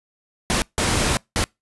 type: noise bursts at uneven times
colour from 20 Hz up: pink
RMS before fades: -20 dBFS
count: 3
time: 0.5-0.62 / 0.78-1.17 / 1.36-1.44 s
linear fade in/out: 0 ms
effects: noise-tail reverb RT60 0.2 s tail -26 dB re dry + resampled to 24000 Hz